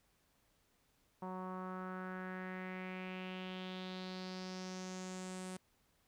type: tone with low-pass filter sweep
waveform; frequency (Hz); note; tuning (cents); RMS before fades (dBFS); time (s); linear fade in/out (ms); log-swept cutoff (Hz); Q
sawtooth; 185.2; F#3; +2; -45; 1.22-5.57; 5; 970 to 9000; 3.7
effects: pink hiss -75 dBFS RMS until 6.07 s